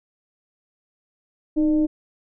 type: tone with frequency modulation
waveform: sine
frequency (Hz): 308.3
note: D#4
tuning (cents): -16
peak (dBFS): -16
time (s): 1.56-1.87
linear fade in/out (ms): 20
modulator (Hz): 290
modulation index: 0.39
effects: none